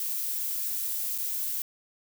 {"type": "noise with dropouts", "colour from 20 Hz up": "violet", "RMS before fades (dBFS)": -31, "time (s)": [0, 1.62], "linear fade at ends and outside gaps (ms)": 1, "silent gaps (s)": [1.179, 1.184], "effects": []}